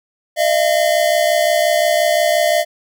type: tone pair together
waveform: square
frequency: 613.3 / 679 Hz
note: D#5 / F5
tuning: -25 / -49 cents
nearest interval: major second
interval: 176 cents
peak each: -16 dBFS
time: 0.36-2.65 s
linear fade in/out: 50 ms
effects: none